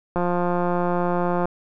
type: click train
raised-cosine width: 1 ms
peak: -10 dBFS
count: 229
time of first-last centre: 0.16-1.455 s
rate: 176 Hz
effects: none